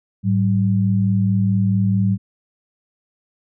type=tone pair together; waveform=sine; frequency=106.7 / 191.27 Hz; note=G#2 / G3; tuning=+47 / -42 cents; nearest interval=minor seventh; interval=1011 cents; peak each=-17 dBFS; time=0.23-2.18 s; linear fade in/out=50 ms; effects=none